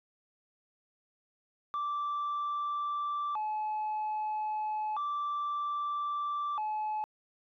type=tone with vibrato; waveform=sine; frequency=1001 Hz; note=B5; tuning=23 cents sharp; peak=-29 dBFS; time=1.74-7.04 s; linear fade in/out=0 ms; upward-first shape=square; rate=0.31 Hz; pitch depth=270 cents each way; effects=tanh soft clip ceiling -29 dBFS